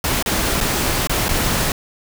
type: noise with dropouts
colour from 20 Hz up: pink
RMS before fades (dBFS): -19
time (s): 0.04-1.72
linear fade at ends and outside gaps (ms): 2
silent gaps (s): 0.226-0.26 / 0.605-0.61 / 1.072-1.095 / 1.284-1.29
effects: none